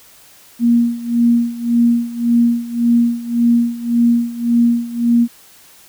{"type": "tone with tremolo", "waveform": "sine", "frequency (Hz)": 236.1, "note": "A#3", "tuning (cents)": 22, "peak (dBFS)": -8, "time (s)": [0.59, 5.28], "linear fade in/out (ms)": 50, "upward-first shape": "sine", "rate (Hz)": 1.8, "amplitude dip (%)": 85, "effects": ["white hiss -45 dBFS RMS until 5.88 s"]}